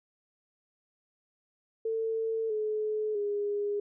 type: tone with pitch steps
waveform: sine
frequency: 447.8 / 428.6 / 410.2 Hz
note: A4 / A4 / G#4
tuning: +30 / -45 / -21 cents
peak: -28 dBFS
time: 1.85-3.8 s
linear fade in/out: 5 ms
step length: 650 ms
effects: none